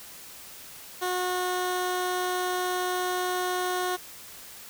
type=tone; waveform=15% pulse; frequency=363.4 Hz; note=F#4; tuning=31 cents flat; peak=-20 dBFS; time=1.01-3.97 s; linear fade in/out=20 ms; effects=white hiss -45 dBFS RMS until 4.69 s